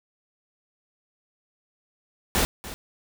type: noise with echo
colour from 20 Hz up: pink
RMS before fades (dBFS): -22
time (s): 2.35-2.45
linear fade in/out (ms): 0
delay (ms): 290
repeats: 1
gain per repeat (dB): -15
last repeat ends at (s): 2.74
effects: none